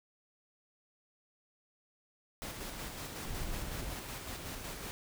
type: noise with tremolo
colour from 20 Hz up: pink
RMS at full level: -42 dBFS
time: 2.42-4.91 s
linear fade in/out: 0 ms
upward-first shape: square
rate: 5.4 Hz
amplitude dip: 30%
type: noise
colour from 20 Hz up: brown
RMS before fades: -40 dBFS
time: 3.25-3.94 s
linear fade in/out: 10 ms
effects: none